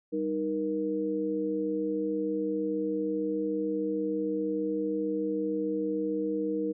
sine tone cluster, 196.8 / 310.3 / 472.4 Hz, G3 / D#4 / A#4, +7 / -5 / +23 cents, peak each -37 / -30 / -31 dBFS, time 0.12-6.73 s, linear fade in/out 20 ms, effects none

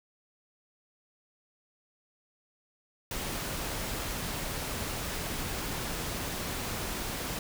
pink noise, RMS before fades -35 dBFS, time 3.11-7.39 s, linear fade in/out 2 ms, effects none

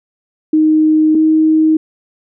sine tone pair in turn, 311.1 / 314.5 Hz, D#4 / D#4, 0 / +19 cents, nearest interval unison, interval 19 cents, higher second, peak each -7 dBFS, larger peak neither, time 0.53-1.15 / 1.15-1.77 s, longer neither, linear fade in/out 5 ms, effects none

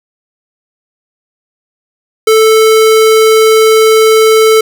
square tone, 440 Hz, A4, in tune, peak -4 dBFS, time 2.27-4.61 s, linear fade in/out 5 ms, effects none

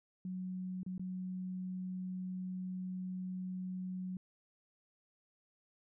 sine tone with dropouts, 184.5 Hz, F#3, 5 cents flat, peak -38 dBFS, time 0.25-4.17 s, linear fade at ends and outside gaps 2 ms, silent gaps 0.832-0.863 / 0.98-0.995 s, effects none

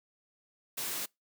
white noise, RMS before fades -36 dBFS, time 0.77-1.06 s, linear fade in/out 10 ms, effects noise-tail reverb RT60 0.2 s tail -26 dB re dry + high-pass 150 Hz 12 dB/octave

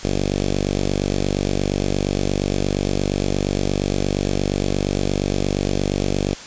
5% pulse tone with notch filter, 48.57 Hz, G1, 15 cents flat, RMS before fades -21 dBFS, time 0.03-6.35 s, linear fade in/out 10 ms, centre 1400 Hz, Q 0.59, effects white hiss -36 dBFS RMS until 6.46 s + resampled to 16000 Hz

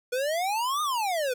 square exponential two-way sweep, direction up then down, 481.8 to 1244.5 to 481.8 Hz, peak -26 dBFS, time 0.12-1.34 s, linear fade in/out 10 ms, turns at 0.82 s, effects none

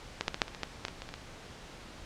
clicks, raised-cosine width 0.2 ms, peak -12 / -10 / -16 / -6 / -23 / -23 / -14 / -14 / -19 / -22 / -26 / -22 dBFS, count 12, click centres 0.21 / 0.281 / 0.344 / 0.418 / 0.481 / 0.548 / 0.633 / 0.851 / 0.883 / 1.02 / 1.09 / 1.14 s, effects pink hiss -48 dBFS RMS until 2.05 s + low-pass 6000 Hz 12 dB/octave

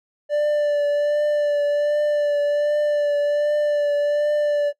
triangle tone with vibrato, 587.3 Hz, D5, in tune, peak -15 dBFS, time 0.29-4.73 s, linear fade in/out 50 ms, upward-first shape triangle, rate 1.3 Hz, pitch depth 24 cents each way, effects noise-tail reverb RT60 0.1 s tail -20 dB re dry

